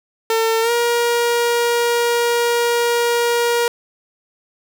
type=tone with pitch glide; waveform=sawtooth; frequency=450 to 474 Hz; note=A4 to A#4; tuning=+39 to +29 cents; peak=-11 dBFS; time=0.3-3.68 s; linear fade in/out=2 ms; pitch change=+90 cents; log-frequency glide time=0.61-0.71 s; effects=none